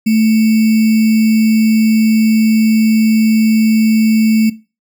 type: tone with sample-and-hold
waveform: sine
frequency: 220 Hz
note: A3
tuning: in tune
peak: -8 dBFS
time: 0.06-4.5 s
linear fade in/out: 10 ms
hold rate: 2450 Hz
effects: noise-tail reverb RT60 0.3 s tail -18 dB re dry